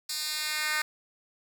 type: tone with high-pass filter sweep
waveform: 10% pulse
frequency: 305.5 Hz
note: D#4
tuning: 32 cents flat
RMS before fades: -31 dBFS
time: 0.09-0.82 s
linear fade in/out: 5 ms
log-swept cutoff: 4800 to 1700 Hz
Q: 1.4
effects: none